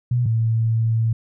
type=tone pair in turn; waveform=sine; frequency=122.1 / 113.07 Hz; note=B2 / A2; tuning=-19 / +48 cents; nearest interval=minor second; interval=133 cents; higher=first; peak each=-16 dBFS; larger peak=neither; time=0.11-0.26 / 0.26-1.13 s; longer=second; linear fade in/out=5 ms; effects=none